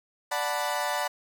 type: chord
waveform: 30% pulse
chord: B minor seventh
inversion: first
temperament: equal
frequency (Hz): 587.3 / 740 / 880 / 987.8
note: D5 / F#5 / A5 / B5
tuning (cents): 0 / 0 / 0 / 0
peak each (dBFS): -30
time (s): 0.31-1.08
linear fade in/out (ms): 10
effects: none